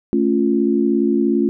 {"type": "chord", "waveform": "sine", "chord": "A augmented", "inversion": "none", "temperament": "equal", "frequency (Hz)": [220, 277.2, 349.2], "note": ["A3", "C#4", "E#4"], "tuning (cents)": [0, 0, 0], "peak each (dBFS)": -18, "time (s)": [0.13, 1.49], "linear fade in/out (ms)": 0, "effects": []}